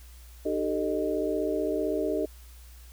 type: tone cluster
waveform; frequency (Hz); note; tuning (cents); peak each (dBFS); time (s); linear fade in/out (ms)
sine; 304.7 / 386.5 / 442.2 / 615; D#4 / G4 / A4 / D#5; -36 / -24 / +9 / -20; -31; 0.45-2.26; 10
effects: added 60 Hz sine -46 dBFS peak until 2.92 s + white hiss -56 dBFS RMS until 2.92 s